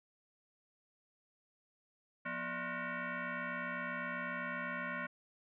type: tone with frequency modulation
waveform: sine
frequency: 174.61 Hz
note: F3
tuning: in tune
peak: -37 dBFS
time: 2.25-5.07 s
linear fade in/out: 10 ms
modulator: 417 Hz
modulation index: 4.8
effects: none